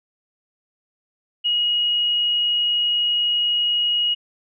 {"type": "tone", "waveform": "sine", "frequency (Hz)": 2892, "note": "F#7", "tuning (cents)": -40, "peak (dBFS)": -17, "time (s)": [1.44, 4.15], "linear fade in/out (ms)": 20, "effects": []}